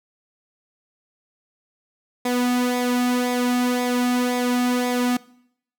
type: tone with flanger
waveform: sawtooth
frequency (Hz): 246.9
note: B3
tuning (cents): 0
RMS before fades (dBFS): -21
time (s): 2.25-5.17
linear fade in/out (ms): 5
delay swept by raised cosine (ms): 0.68 to 1.98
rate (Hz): 1.9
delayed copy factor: -0.6
effects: noise-tail reverb RT60 0.7 s tail -21 dB re dry